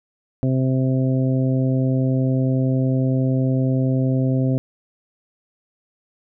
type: harmonic tone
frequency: 130.81 Hz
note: C3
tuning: in tune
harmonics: 1 / 2 / 3 / 4 / 5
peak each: -18 / -21 / -31 / -29 / -33 dBFS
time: 0.43-4.58 s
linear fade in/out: 0 ms
effects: none